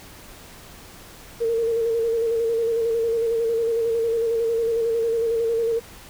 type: tone with vibrato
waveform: sine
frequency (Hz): 458.6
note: A#4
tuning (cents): -28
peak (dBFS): -19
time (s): 1.4-5.8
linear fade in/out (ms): 20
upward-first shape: square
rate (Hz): 11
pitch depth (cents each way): 29
effects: pink hiss -44 dBFS RMS until 6.09 s